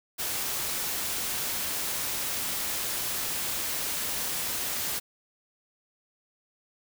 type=noise; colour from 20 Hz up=white; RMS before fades=-31 dBFS; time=0.18-5 s; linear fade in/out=20 ms; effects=none